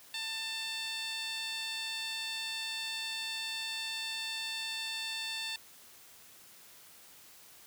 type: tone with band-pass filter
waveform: 15% pulse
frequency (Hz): 892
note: A5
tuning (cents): +23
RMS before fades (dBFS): -38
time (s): 0.14-5.56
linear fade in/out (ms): 2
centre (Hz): 4600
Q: 1.8
effects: white hiss -56 dBFS RMS until 7.66 s + high-pass 60 Hz 12 dB/octave